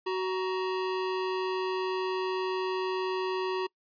square tone pair together, 373.9 / 941 Hz, F#4 / A#5, +18 / +16 cents, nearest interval octave + major third, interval 1598 cents, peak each -30 / -36 dBFS, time 0.06-3.67 s, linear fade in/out 10 ms, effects noise-tail reverb RT60 0.1 s tail -25 dB re dry + resampled to 11025 Hz

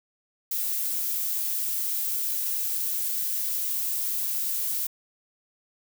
violet noise, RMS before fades -28 dBFS, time 0.51-4.87 s, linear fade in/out 5 ms, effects none

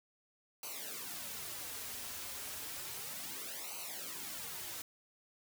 white noise with flanger, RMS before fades -44 dBFS, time 0.63-4.82 s, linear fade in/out 2 ms, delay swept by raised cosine 0.57 to 6.37 ms, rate 0.32 Hz, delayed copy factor -0.85, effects none

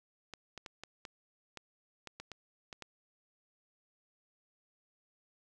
clicks, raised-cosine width 0.2 ms, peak -27 dBFS, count 11, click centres 0.337 / 0.577 / 0.662 / 0.836 / 1.052 / 1.573 / 2.073 / 2.2 / 2.317 / 2.728 / 2.823 s, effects none

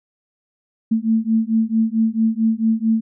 sine beating tone pair, 221.1 / 225.6 Hz, A3 / A3, +9 / +44 cents, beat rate 4.5 Hz, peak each -18 dBFS, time 0.91-3.01 s, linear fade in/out 10 ms, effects none

